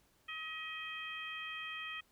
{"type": "harmonic tone with a mistuned harmonic", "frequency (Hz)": 635, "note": "D#5", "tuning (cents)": 35, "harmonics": [2, 3, 4, 5], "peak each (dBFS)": [-48, -46, -45, -47], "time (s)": [0.28, 2.01], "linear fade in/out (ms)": 10, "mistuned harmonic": 4, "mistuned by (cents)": -15, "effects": ["pink hiss -71 dBFS RMS until 2.11 s"]}